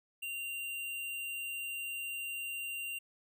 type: tone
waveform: square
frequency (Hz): 2774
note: F7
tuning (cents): -12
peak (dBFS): -38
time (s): 0.22-2.99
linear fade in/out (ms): 10
effects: none